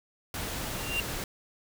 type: noise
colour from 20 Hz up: pink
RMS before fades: -35 dBFS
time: 0.34-1.24 s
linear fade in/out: 2 ms
type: tone with exponential growth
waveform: triangle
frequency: 2775 Hz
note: F7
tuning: 12 cents flat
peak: -23 dBFS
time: 0.67-1 s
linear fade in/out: 1 ms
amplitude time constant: 71 ms
effects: none